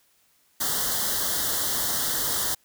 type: band-stop noise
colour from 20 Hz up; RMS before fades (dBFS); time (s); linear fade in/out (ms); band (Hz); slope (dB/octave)
white; -26; 0.6-2.55; 10; 2000 to 3000; 96
effects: white hiss -64 dBFS RMS until 2.64 s